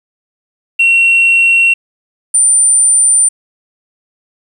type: tone pair in turn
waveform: sine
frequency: 2729 / 9129 Hz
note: F7 / C#9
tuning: -41 / +50 cents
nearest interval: octave + major sixth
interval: 2091 cents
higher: second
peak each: -4 dBFS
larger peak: neither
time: 0.79-1.74 / 2.34-3.29 s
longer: neither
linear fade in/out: 10 ms
effects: tanh soft clip ceiling -3 dBFS + 7-bit